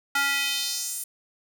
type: tone with high-pass filter sweep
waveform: square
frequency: 279.6 Hz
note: C#4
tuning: 15 cents sharp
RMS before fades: -27 dBFS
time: 0.15-1.04 s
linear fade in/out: 5 ms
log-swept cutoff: 1300 to 10000 Hz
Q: 1.9
effects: none